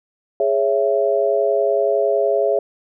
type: chord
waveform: sine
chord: C# minor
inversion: second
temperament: just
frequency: 415.8 / 554.4 / 665.2 Hz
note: G#4 / C#5 / E5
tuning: +2 / 0 / +16 cents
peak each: -19 dBFS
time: 0.4-2.59 s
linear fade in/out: 2 ms
effects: none